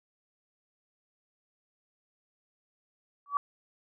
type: tone with exponential growth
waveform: sine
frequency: 1142 Hz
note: D6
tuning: 49 cents flat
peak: -20 dBFS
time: 3.26-3.37 s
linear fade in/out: 1 ms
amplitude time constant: 23 ms
effects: none